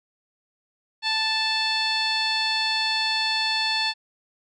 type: tone with low-pass filter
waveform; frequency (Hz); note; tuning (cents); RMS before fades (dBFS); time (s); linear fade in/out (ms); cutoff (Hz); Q
15% pulse; 880; A5; 0; -24; 1.02-3.94; 50; 4700; 6.7
effects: none

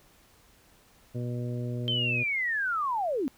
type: harmonic tone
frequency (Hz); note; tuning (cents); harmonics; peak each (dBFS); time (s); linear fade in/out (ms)
121.7; B2; -25; 1 / 2 / 3 / 4 / 5; -31 / -37 / -41 / -43 / -45; 1.14-2.24; 20
type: linear sweep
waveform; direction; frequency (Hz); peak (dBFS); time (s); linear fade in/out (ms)
sine; down; 3136 to 240.1; -26; 1.88-3.28; 0
effects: pink hiss -60 dBFS RMS until 3.37 s

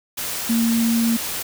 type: tone in noise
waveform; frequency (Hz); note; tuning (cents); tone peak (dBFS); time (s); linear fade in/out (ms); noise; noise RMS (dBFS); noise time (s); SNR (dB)
sine; 230; A#3; -23; -16; 0.49-1.17; 10; white; -27; 0.17-1.43; +8
effects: none

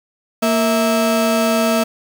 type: tone pair together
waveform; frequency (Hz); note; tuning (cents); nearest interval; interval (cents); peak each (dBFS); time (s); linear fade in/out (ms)
35% pulse; 231.1 / 654.1; A#3 / E5; -15 / -14; octave + tritone; 1801; -15; 0.42-1.84; 10
effects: 7-bit

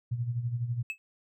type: tone with tremolo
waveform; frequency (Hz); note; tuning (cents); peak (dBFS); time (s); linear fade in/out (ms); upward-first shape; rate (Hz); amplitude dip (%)
sine; 119.7; A#2; +46; -26; 0.11-0.83; 10; sine; 12; 65
type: tone with exponential decay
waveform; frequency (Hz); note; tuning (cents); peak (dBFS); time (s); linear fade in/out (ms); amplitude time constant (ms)
triangle; 2599; E7; -25; -26; 0.9-0.98; 0; 17
effects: none

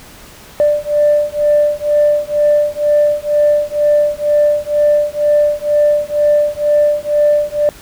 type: beating tone pair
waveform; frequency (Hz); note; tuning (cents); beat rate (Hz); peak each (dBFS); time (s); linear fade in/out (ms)
sine; 590 / 592.1; D5 / D5; +8 / +14; 2.1; -12; 0.6-7.69; 0
effects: tanh soft clip ceiling -3 dBFS + pink hiss -38 dBFS RMS until 7.81 s

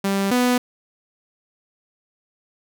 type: tone pair in turn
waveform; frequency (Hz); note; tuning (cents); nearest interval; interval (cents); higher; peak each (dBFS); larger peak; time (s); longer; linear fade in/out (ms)
sawtooth; 196.6 / 247.7; G3 / B3; +5 / +5; major third; 400; second; -15 / -12; second; 0.04-0.31 / 0.31-0.58; neither; 5
effects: none

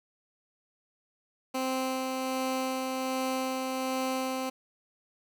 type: tone with tremolo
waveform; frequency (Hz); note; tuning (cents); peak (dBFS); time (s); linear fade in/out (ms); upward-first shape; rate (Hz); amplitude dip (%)
15% pulse; 260.9; C4; -5; -22; 1.54-4.5; 10; sine; 1.3; 25
effects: none

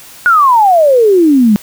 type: exponential sweep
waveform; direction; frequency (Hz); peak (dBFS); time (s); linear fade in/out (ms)
sine; down; 1479 to 199.5; -4; 0.26-1.56; 0
effects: white hiss -35 dBFS RMS until 1.62 s

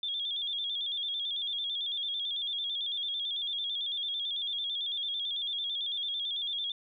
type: tone with vibrato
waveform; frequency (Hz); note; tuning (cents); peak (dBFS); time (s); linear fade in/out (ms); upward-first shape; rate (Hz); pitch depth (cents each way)
sine; 3421; A7; -49; -31; 0.03-6.72; 2; square; 9; 64
effects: none

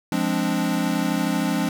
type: chord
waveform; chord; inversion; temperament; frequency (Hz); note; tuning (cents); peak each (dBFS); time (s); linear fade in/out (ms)
square; D half-diminished seventh; first; equal; 174.61 / 207.7 / 261.6 / 293.7; F3 / Ab3 / C4 / D4; 0 / 0 / 0 / 0; -27; 0.12-1.69; 2
effects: none

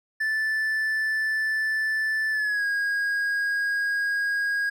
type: tone with pitch glide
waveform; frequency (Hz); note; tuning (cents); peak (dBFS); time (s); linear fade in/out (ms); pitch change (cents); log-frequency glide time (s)
triangle; 1756 to 1638.4; A6 to G#6; -4 to -24; -21; 0.2-4.7; 10; -120; 2.31-2.65
effects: none

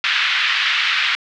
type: band-pass noise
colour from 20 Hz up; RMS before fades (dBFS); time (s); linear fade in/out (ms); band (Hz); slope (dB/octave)
white; -18; 0.04-1.15; 0; 1400 to 3400; 24
effects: low-pass 6000 Hz 12 dB/octave

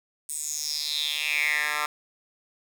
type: tone with high-pass filter sweep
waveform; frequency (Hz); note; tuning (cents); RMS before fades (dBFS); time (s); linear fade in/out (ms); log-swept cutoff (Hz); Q
10% pulse; 149.8; D3; +35; -28; 0.29-1.86; 2; 8800 to 1300; 5.6
effects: none

